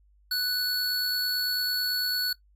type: tone pair together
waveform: square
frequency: 1491 / 4404 Hz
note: F#6 / C#8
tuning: +13 / -12 cents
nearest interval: octave + perfect fifth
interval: 1875 cents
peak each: -32 / -27 dBFS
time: 0.31-2.33 s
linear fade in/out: 5 ms
effects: noise-tail reverb RT60 0.1 s tail -17 dB re dry + added 50 Hz sine -58 dBFS peak until 2.55 s